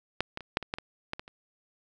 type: clicks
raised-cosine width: 0.3 ms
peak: -10 / -19 / -27 / -8 / -22 / -14 / -21 / -16 / -22 / -30 dBFS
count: 10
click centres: 0.206 / 0.374 / 0.407 / 0.571 / 0.627 / 0.739 / 0.785 / 1.134 / 1.195 / 1.279 s
effects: none